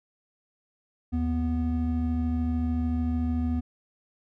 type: tone pair together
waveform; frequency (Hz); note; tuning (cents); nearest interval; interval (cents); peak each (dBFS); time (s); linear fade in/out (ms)
triangle; 77.3 / 245.4; D#2 / B3; -11 / -11; octave + minor sixth; 2000; -25; 1.12-3.61; 20
effects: none